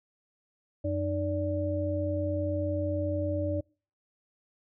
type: tone cluster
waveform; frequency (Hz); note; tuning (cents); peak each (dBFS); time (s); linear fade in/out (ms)
sine; 91.5 / 304.9 / 580; F#2 / D#4 / D5; -19 / -35 / -22; -31 / -33 / -31; 0.84-3.61; 10
effects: noise-tail reverb RT60 0.4 s tail -26 dB re dry